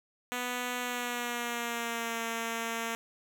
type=tone with pitch glide; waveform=5% pulse; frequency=246.9 to 229 Hz; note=B3 to A#3; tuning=0 to -31 cents; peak=-21 dBFS; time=0.32-2.95 s; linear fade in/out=0 ms; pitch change=-131 cents; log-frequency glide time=0.8-2.22 s; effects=none